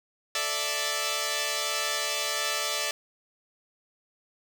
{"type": "chord", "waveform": "5% pulse", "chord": "A suspended fourth", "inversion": "none", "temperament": "equal", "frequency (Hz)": [440, 587.3, 659.3], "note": ["A4", "D5", "E5"], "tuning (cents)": [0, 0, 0], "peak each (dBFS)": [-24, -18, -21], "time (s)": [0.35, 2.91], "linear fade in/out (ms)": 2, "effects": []}